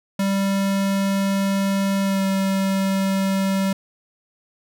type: tone with pitch glide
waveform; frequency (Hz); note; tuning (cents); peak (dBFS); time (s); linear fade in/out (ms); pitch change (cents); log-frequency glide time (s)
square; 196 to 193.53; G3 to G3; 0 to -22; -19; 0.19-3.73; 5; -22; 2.03-2.23
effects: none